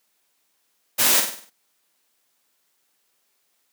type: noise with echo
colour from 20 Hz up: white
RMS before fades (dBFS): -18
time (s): 0.98-1.21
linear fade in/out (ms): 20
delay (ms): 49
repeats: 6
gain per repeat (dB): -6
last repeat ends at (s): 1.504
effects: white hiss -69 dBFS RMS until 3.72 s + high-pass 200 Hz 12 dB/octave